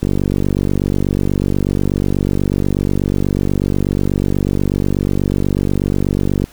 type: click train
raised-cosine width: 3 ms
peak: -3 dBFS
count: 310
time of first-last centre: 0.03-6.441 s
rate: 48.2 Hz
effects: pink hiss -44 dBFS RMS until 6.52 s